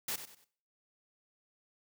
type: noise with echo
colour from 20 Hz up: white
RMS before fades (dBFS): -36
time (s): 0.08-0.16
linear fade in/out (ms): 5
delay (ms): 95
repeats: 3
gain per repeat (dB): -10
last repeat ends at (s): 0.445
effects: noise-tail reverb RT60 0.5 s tail -18 dB re dry + high-pass 100 Hz 12 dB/octave